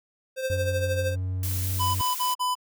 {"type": "tone with tremolo", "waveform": "square", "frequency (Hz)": 523.3, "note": "C5", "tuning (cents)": 0, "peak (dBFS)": -24, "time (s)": [0.36, 1.16], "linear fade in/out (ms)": 50, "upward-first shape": "triangle", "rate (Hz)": 13, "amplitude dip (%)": 65}
{"type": "tone", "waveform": "triangle", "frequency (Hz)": 92.6, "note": "F#2", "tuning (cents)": 2, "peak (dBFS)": -24, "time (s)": [0.5, 2.01], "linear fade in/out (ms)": 0}
{"type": "noise", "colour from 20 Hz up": "blue", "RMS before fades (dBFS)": -33, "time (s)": [1.43, 2.34], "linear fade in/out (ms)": 2}
{"type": "tone bursts", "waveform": "square", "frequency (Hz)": 1000, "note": "B5", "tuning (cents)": 21, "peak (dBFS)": -24, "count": 4, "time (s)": [1.79, 2.553], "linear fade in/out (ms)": 20, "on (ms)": 160, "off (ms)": 41}
{"effects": []}